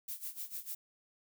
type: noise with tremolo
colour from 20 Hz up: violet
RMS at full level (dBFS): -40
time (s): 0.08-0.75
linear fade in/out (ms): 5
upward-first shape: sine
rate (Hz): 6.7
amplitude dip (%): 85
effects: none